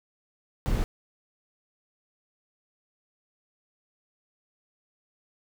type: noise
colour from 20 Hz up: brown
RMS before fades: -25 dBFS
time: 0.66-0.84 s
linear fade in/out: 0 ms
effects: none